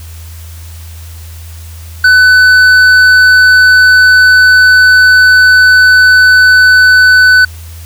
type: tone with hard clipping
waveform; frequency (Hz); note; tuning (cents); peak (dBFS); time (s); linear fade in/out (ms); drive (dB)
sine; 1500; F#6; +23; -3; 2.04-7.45; 5; 6
effects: added 82 Hz sine -25 dBFS peak until 7.85 s + white hiss -36 dBFS RMS until 7.85 s